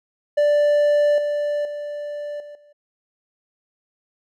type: tone with level steps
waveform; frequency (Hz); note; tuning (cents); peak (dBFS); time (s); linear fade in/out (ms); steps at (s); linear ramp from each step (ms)
triangle; 587.3; D5; 0; -12 / -18 / -25 / -34 / -47; 0.37-2.73; 10; 1.18 / 1.65 / 2.4 / 2.55; 2
effects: none